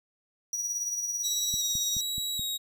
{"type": "tone with tremolo", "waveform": "square", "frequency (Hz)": 5800, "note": "F#8", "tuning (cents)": -35, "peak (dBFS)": -28, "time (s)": [0.53, 2.01], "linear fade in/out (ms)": 2, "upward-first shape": "sine", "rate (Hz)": 18, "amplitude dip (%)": 45}
{"type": "tone with vibrato", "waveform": "sawtooth", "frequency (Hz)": 3836, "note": "A#7", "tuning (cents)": 49, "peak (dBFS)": -27, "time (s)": [1.23, 2.58], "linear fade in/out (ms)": 20, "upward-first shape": "square", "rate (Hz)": 1.3, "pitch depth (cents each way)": 18}
{"type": "click train", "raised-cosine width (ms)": 5, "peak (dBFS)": -28, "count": 5, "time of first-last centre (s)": [1.54, 2.395], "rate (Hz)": 4.68}
{"effects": []}